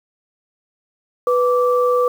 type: tone pair together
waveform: sine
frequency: 493.9 / 1165.9 Hz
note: B4 / D6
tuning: 0 / -13 cents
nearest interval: octave + minor third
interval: 1487 cents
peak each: -14 / -19 dBFS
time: 1.27-2.08 s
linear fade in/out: 2 ms
effects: 7-bit